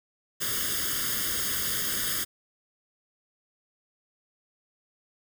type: noise with comb filter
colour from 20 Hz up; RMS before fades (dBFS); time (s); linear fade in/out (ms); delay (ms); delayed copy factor
white; -29; 0.4-2.25; 20; 0.6; +1
effects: none